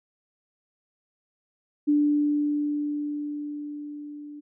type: tone with level ramp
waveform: sine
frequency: 294.1 Hz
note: D4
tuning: 3 cents sharp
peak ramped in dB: -17 to -38 dBFS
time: 1.87-4.41 s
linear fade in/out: 20 ms
effects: none